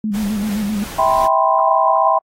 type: tone with vibrato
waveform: sine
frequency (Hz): 208.3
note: G#3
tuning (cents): +5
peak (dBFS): -17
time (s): 0.04-0.84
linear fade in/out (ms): 2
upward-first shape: square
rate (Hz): 7.7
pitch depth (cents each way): 61
type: noise with tremolo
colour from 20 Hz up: pink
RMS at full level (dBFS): -31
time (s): 0.13-1.28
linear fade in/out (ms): 20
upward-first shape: sine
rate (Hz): 3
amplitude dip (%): 25
type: chord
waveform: sine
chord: C major seventh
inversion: first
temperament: equal with one note detuned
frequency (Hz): 649.8 / 784 / 987.8 / 1046.5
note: E5 / G5 / B5 / C6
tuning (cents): -25 / 0 / 0 / 0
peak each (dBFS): -17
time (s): 0.98-2.19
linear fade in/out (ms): 10
effects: AAC 48 kbps